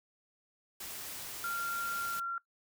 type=noise; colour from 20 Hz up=white; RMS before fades=-43 dBFS; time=0.8-2.2 s; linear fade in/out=5 ms
type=tone with pitch glide; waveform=sine; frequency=1385 to 1373.8 Hz; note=F6 to F6; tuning=-15 to -29 cents; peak=-33 dBFS; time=1.44-2.38 s; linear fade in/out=2 ms; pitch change=-14 cents; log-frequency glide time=2.02-2.24 s
effects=noise-tail reverb RT60 0.1 s tail -19 dB re dry